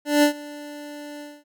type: tone with ADSR envelope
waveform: 25% pulse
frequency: 293.7 Hz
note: D4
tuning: in tune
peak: -9 dBFS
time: 0.05-1.44 s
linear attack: 180 ms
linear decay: 98 ms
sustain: -22 dB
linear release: 230 ms
effects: none